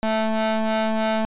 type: ring-modulated tone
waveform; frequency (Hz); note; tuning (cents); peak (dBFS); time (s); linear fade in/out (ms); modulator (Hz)
30% pulse; 219.2; A3; -6; -14; 0.03-1.25; 0; 440
effects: resampled to 8000 Hz